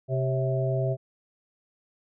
harmonic tone with a mistuned harmonic, 130.3 Hz, C3, 7 cents flat, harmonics 1 / 3 / 4 / 5, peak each -25 / -32 / -34 / -30 dBFS, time 0.08-0.97 s, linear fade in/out 50 ms, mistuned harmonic 4, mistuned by +73 cents, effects none

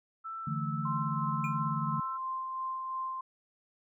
sine tone with vibrato, 1318.5 Hz, E6, in tune, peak -37 dBFS, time 0.24-2.18 s, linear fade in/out 20 ms, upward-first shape sine, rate 1.7 Hz, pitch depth 16 cents each way
sine chord, D suspended second, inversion none, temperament just, 146.83 / 165.19 / 220.2 Hz, D3 / E3 / A3, 0 / +4 / +2 cents, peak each -34 / -37 / -38 dBFS, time 0.47-2 s, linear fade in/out 5 ms
sine tone with tremolo, 1046.5 Hz, C6, in tune, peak -32 dBFS, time 0.85-3.21 s, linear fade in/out 5 ms, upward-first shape sine, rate 2.9 Hz, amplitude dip 30%
triangle tone with exponential decay, 2420 Hz, D#7, 49 cents flat, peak -32 dBFS, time 1.44-1.61 s, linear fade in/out 2 ms, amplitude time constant 35 ms
effects none

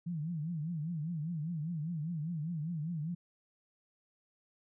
sine tone with vibrato, 161 Hz, E3, 41 cents flat, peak -34 dBFS, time 0.06-3.15 s, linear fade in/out 10 ms, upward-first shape triangle, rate 5 Hz, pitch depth 190 cents each way, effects none

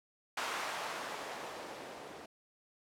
violet noise with low-pass filter sweep, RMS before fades -42 dBFS, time 0.37-2.26 s, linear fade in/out 5 ms, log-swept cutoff 1100 to 400 Hz, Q 1, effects none

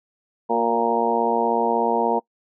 harmonic tone with a mistuned harmonic, 116.5 Hz, A#2, 1 cent flat, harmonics 2 / 3 / 4 / 5 / 6 / 7 / 8, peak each -27 / -28 / -23 / -29 / -25 / -27 / -23 dBFS, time 0.49-2.2 s, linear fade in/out 20 ms, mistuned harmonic 3, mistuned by +28 cents, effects noise-tail reverb RT60 0.1 s tail -24 dB re dry

